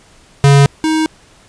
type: tone pair in turn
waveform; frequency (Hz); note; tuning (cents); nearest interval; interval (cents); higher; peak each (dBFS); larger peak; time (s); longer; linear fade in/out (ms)
square; 140.4 / 315.2; C#3 / D#4; +22 / +23; octave + major second; 1401; second; -5 / -12; first; 0.44-0.66 / 0.84-1.06; neither; 0
effects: pink hiss -46 dBFS RMS until 1.48 s + resampled to 22050 Hz